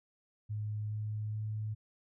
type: tone with pitch steps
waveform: sine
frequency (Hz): 106 / 106.8 / 107.6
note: G#2 / G#2 / A2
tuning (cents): +36 / +49 / -38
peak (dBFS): -34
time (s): 0.49-1.75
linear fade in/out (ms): 20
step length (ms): 420
effects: none